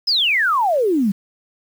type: exponential sweep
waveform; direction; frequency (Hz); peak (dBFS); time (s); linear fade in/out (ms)
sine; down; 5274 to 185; -14; 0.07-1.12; 10
effects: 7-bit